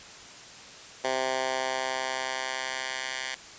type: tone with high-pass filter sweep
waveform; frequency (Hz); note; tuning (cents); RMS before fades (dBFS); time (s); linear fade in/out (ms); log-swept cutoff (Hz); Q
10% pulse; 130.81; C3; 0; -31; 1.04-3.35; 5; 550 to 1800; 0.99
effects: white hiss -46 dBFS RMS until 3.58 s + resampled to 16000 Hz